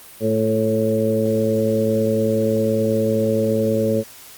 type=harmonic tone with a mistuned harmonic; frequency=110 Hz; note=A2; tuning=in tune; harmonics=1 / 2 / 3 / 4 / 5; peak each=-25 / -21 / -27 / -21 / -21 dBFS; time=0.2-4.04 s; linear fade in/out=50 ms; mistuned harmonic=3; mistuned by=+25 cents; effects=white hiss -42 dBFS RMS until 4.37 s + Opus 32 kbps